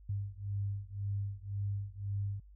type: beating tone pair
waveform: sine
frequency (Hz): 99.4 / 101.3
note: G2 / G#2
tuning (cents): +25 / -43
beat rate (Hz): 1.9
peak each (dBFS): -37 / -38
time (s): 0.09-2.4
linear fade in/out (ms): 5
effects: added 50 Hz sine -53 dBFS peak until 2.55 s